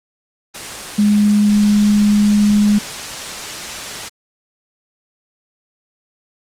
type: tone in noise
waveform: sine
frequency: 207.5 Hz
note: G#3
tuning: 1 cent flat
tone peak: -9 dBFS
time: 0.98-2.79 s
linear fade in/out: 10 ms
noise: white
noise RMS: -26 dBFS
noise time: 0.54-4.09 s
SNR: +14 dB
effects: low-pass 8000 Hz 12 dB/octave + Opus 24 kbps